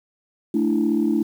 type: chord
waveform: sine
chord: A suspended fourth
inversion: none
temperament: equal with one note detuned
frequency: 220 / 293.7 / 330.8 Hz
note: A3 / D4 / E4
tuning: 0 / 0 / +6 cents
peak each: -21 dBFS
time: 0.54-1.23 s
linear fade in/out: 5 ms
effects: tanh soft clip ceiling -10 dBFS + 8-bit